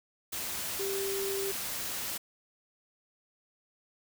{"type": "tone in noise", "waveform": "sine", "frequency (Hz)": 392.5, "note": "G4", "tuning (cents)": 2, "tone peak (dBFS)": -32, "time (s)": [0.79, 1.52], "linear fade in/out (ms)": 10, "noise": "white", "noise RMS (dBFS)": -36, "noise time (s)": [0.32, 2.18], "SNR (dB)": 1, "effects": []}